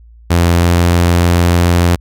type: tone with pitch glide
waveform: sawtooth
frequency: 85.8 to 86.75 Hz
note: F2 to F2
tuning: -30 to -11 cents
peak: -4 dBFS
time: 0.3-1.96 s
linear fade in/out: 10 ms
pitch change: +19 cents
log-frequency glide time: 0.54-0.66 s
effects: added 57 Hz sine -37 dBFS peak until 2 s